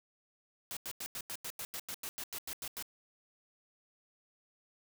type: noise bursts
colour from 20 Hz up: white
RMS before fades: -41 dBFS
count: 15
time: 0.71-2.825 s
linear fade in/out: 0 ms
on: 57 ms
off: 90 ms
effects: none